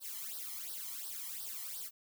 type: noise with flanger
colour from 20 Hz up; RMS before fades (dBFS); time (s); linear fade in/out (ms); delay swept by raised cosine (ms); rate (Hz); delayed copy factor
blue; -43; 0-1.91; 50; 0.21 to 0.99; 2.8; +0.9
effects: none